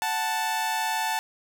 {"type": "tone pair together", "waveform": "sawtooth", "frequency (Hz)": [742, 880], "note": ["F#5", "A5"], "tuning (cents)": [5, 0], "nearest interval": "minor third", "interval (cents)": 295, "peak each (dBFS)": [-28, -22], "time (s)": [0.02, 1.19], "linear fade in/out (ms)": 0, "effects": []}